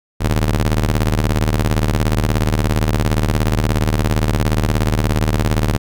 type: ring-modulated tone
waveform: sawtooth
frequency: 76.3 Hz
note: D#2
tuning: 33 cents flat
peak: -7 dBFS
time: 0.2-5.78 s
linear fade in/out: 20 ms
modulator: 29.6 Hz
effects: none